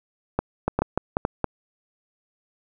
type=clicks; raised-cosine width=1 ms; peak=-7 dBFS; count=8; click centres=0.39 / 0.68 / 0.79 / 0.82 / 0.976 / 1.169 / 1.251 / 1.443 s; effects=none